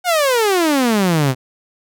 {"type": "exponential sweep", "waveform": "sawtooth", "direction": "down", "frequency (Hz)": [744, 123.9], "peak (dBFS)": -9, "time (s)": [0.04, 1.35], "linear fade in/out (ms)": 50, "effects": []}